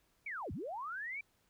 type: linear two-way sweep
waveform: sine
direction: down then up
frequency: 2361 to 60.6 to 2361 Hz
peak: -39 dBFS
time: 0.26-1.21 s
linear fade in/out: 5 ms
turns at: 0.52 s
effects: pink hiss -74 dBFS RMS until 1.49 s